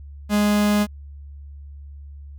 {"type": "tone", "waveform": "45% pulse", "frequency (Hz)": 207.7, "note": "G#3", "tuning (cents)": 0, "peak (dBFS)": -16, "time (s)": [0.29, 0.87], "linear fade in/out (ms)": 50, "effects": ["added 71 Hz sine -36 dBFS peak until 2.38 s"]}